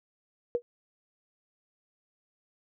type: tone with exponential decay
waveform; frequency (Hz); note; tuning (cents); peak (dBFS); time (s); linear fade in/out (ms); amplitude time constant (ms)
sine; 479.8; A#4; +50; -20; 0.55-0.62; 0; 15
effects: none